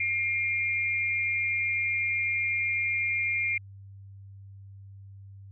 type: tone pair together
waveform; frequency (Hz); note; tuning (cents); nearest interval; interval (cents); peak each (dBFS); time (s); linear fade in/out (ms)
sine; 2126 / 2386; C7 / D7; +27 / +27; major second; 200; -28; 0-3.58; 5
effects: added 98 Hz sine -44 dBFS peak until 5.51 s